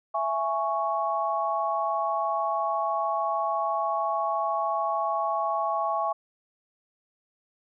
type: chord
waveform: sine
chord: C# minor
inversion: first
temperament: just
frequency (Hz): 665.2 / 831.5 / 1108.7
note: E5 / G#5 / C#6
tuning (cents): +16 / +2 / 0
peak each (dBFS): -29 / -29 / -28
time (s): 0.14-6.13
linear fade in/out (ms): 10
effects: none